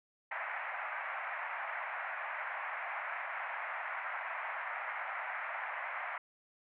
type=band-pass noise; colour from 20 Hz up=white; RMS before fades=-40 dBFS; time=0.31-6.18 s; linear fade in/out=5 ms; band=640 to 2200 Hz; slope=48 dB/octave; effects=none